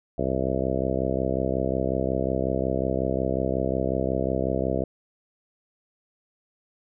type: harmonic tone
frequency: 65.5 Hz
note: C2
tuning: 2 cents sharp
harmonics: 1 / 2 / 3 / 4 / 5 / 6 / 7 / 8 / 9 / 10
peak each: -32 / -32 / -32 / -32 / -32 / -32 / -32 / -32 / -32 / -32 dBFS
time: 0.18-4.84 s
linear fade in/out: 5 ms
effects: none